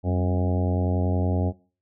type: harmonic tone with a mistuned harmonic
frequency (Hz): 90.6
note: F#2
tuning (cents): -36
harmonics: 1 / 2 / 3 / 4 / 5 / 6 / 7 / 8 / 9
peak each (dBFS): -22 / -29 / -30 / -35 / -34 / -36 / -35 / -39 / -39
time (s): 0.03-1.53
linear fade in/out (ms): 50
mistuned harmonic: 2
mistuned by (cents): +75
effects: noise-tail reverb RT60 0.4 s tail -21 dB re dry